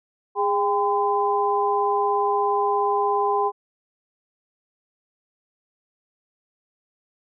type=tone cluster; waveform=sine; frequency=410.7 / 798 / 1019 Hz; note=G#4 / G5 / C6; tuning=-19 / +31 / -46 cents; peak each=-23 dBFS; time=0.35-3.52 s; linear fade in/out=50 ms; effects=none